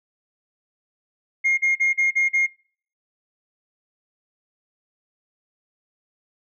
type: tone bursts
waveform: sine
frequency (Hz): 2135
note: C7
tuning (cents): +34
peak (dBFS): -14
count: 6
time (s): 1.44-2.47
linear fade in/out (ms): 20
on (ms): 140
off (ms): 38
effects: noise-tail reverb RT60 0.5 s tail -23 dB re dry + tanh soft clip ceiling -14 dBFS